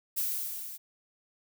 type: noise with level ramp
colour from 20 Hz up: violet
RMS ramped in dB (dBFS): -29 to -43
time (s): 0.16-0.78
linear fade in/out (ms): 20
effects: none